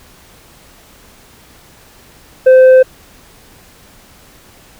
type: tone with tanh clipping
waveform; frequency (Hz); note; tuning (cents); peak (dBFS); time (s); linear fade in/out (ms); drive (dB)
sine; 517; C5; -21; -3; 2.46-2.83; 10; 4
effects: pink hiss -43 dBFS RMS until 4.79 s